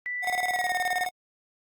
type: tone with pitch glide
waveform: sine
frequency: 1975.5 to 1832.6 Hz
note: B6 to A#6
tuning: 0 to -30 cents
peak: -29 dBFS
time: 0.06-1.05 s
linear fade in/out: 0 ms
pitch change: -130 cents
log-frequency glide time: 0.5-0.76 s
type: tone with tremolo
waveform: square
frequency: 729 Hz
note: F#5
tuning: 26 cents flat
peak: -25 dBFS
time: 0.22-1.11 s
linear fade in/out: 50 ms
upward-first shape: square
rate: 19 Hz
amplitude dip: 75%
effects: Opus 48 kbps